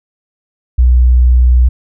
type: tone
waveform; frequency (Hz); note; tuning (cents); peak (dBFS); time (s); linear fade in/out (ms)
sine; 61.74; B1; 0; -4; 0.78-1.69; 10
effects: none